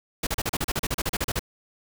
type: noise bursts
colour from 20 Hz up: pink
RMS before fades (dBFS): -26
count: 16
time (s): 0.23-1.394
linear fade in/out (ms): 5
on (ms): 39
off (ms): 36
effects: none